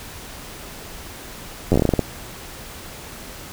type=slowing click train; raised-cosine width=2 ms; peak=-3 dBFS; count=11; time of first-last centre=1.72-1.993 s; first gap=10 ms; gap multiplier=1.21; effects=pink hiss -37 dBFS RMS until 3.52 s